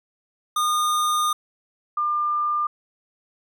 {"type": "tone pair in turn", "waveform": ["square", "sine"], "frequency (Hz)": [1220, 1199.7], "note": ["D#6", "D6"], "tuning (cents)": [-34, 37], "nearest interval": "unison", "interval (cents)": 29, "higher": "first", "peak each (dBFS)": -20, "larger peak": "neither", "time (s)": [[0.56, 1.33], [1.97, 2.67]], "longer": "first", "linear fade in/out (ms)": 5, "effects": []}